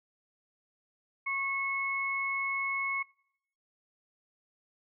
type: tone pair together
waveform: sine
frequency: 1095 / 2190 Hz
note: C#6 / C#7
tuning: -22 / -22 cents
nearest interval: octave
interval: 1200 cents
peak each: -36 / -31 dBFS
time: 1.26-3.03 s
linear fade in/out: 10 ms
effects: noise-tail reverb RT60 0.7 s tail -23 dB re dry